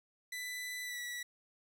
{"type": "tone with pitch glide", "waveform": "sawtooth", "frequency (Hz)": [1992, 1947.6], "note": ["B6", "B6"], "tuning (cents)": [14, -25], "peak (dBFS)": -36, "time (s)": [0.32, 1.23], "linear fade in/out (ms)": 5, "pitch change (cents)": -39, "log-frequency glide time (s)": [0.83, 0.99], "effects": []}